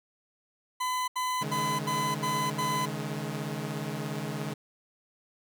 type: tone bursts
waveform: 40% pulse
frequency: 1009 Hz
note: B5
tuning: 37 cents sharp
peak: -27 dBFS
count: 6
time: 0.8-2.86 s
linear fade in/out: 10 ms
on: 280 ms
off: 76 ms
type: chord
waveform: sawtooth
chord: C# suspended second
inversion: none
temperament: equal with one note detuned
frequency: 138.59 / 155.56 / 211.8 Hz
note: C#3 / D#3 / G#3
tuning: 0 / 0 / +34 cents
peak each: -33 / -32 / -33 dBFS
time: 1.41-4.54 s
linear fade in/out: 10 ms
effects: none